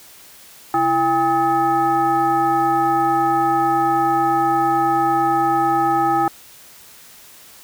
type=tone with frequency modulation; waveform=sine; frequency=804 Hz; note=G5; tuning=44 cents sharp; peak=-14 dBFS; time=0.74-6.28 s; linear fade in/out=2 ms; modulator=469 Hz; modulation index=1; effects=white hiss -44 dBFS RMS until 7.63 s